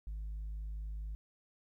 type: tone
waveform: sine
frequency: 52.3 Hz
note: G#1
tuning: 13 cents sharp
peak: -36 dBFS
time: 0.07-1.15 s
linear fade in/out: 0 ms
effects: tanh soft clip ceiling -37 dBFS + 13-bit